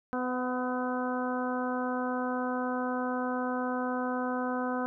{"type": "harmonic tone with a mistuned harmonic", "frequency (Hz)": 252, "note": "B3", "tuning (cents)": 35, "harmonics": [1, 2, 3, 4, 5, 6], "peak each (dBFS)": [-32, -35, -37, -38, -39, -40], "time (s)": [0.13, 4.86], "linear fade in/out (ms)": 0, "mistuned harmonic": 3, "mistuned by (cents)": -20, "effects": []}